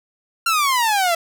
sawtooth exponential sweep, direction down, 1392 to 659.3 Hz, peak -12 dBFS, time 0.46-1.15 s, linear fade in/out 5 ms, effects none

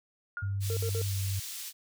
sine tone with exponential decay, 1421 Hz, F6, 30 cents sharp, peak -31 dBFS, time 0.37-0.59 s, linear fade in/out 1 ms, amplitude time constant 46 ms
sine tone with pitch glide, 98.7 to 96.95 Hz, G2 to G2, +12 to -19 cents, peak -29 dBFS, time 0.42-1.4 s, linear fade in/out 10 ms, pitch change -31 cents, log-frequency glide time 1.08-1.13 s
pink high-pass noise, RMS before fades -40 dBFS, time 0.6-1.73 s, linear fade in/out 50 ms, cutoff 4000 Hz, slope 12 dB/octave
triangle tone bursts, 455.7 Hz, A#4, 39 cents flat, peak -31 dBFS, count 3, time 0.7-1.016 s, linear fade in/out 0 ms, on 68 ms, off 56 ms
effects none

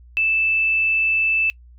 sine tone, 2637 Hz, E7, in tune, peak -16 dBFS, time 0.17-1.5 s, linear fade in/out 0 ms, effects noise-tail reverb RT60 0.1 s tail -23 dB re dry + added 60 Hz sine -43 dBFS peak until 1.78 s

